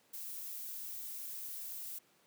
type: noise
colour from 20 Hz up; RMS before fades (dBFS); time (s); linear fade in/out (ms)
violet; -44; 0.13-1.99; 10
effects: pink hiss -69 dBFS RMS until 2.26 s + high-pass 200 Hz 12 dB/octave